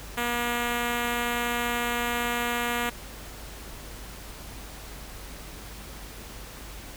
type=tone with notch filter; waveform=5% pulse; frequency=239.4 Hz; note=A#3; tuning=46 cents sharp; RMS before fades=-28 dBFS; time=0.17-2.9 s; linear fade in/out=10 ms; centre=5500 Hz; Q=1.5; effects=added 50 Hz sine -43 dBFS peak until 6.96 s + pink hiss -43 dBFS RMS until 6.96 s